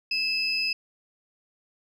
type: tone pair together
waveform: sine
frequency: 2623 / 5032 Hz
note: E7 / D#8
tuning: -9 / +19 cents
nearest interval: major seventh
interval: 1128 cents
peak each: -26 dBFS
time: 0.11-0.73 s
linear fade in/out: 5 ms
effects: tanh soft clip ceiling -17 dBFS